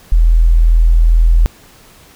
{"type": "tone", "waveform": "sine", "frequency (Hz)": 41.2, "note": "E1", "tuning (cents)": 0, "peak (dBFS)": -5, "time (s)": [0.12, 1.46], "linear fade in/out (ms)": 0, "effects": ["pink hiss -43 dBFS RMS until 2.15 s"]}